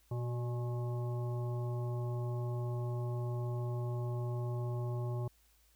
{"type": "harmonic tone with a mistuned harmonic", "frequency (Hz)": 120.5, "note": "B2", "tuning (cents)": -42, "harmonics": [1, 3, 5, 7, 9], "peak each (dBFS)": [-34, -44, -48, -51, -53], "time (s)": [0.11, 5.28], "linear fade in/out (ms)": 5, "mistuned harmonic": 3, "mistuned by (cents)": 32, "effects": ["added 55 Hz sine -68 dBFS peak until 5.75 s", "white hiss -70 dBFS RMS until 5.75 s"]}